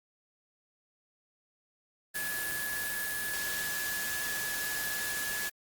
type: tone in noise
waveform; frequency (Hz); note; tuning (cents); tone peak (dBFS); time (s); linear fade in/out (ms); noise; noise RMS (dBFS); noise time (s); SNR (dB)
sine; 1700; G#6; +40; -35; 2.14-5.5; 20; white; -36; 2.14-5.5; -2
effects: Opus 32 kbps